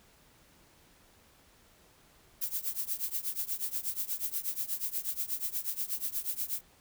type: noise with tremolo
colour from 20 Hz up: violet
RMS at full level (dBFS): -31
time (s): 2.41-6.61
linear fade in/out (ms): 10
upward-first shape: triangle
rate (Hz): 8.3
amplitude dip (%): 95
effects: pink hiss -62 dBFS RMS until 6.8 s